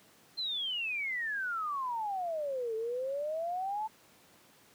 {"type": "exponential two-way sweep", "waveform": "sine", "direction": "down then up", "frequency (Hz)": [4186, 436, 888], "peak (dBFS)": -32, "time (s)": [0.37, 3.88], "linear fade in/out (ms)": 20, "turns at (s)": 2.75, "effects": ["pink hiss -61 dBFS RMS until 4.74 s", "high-pass 150 Hz 12 dB/octave"]}